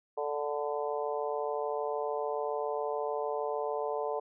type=harmonic tone with a mistuned harmonic; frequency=146.83 Hz; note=D3; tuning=in tune; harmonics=3 / 4 / 5 / 6 / 7; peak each=-34 / -36 / -38 / -40 / -41 dBFS; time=0.17-4.2 s; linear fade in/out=10 ms; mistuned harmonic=7; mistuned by=-21 cents; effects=none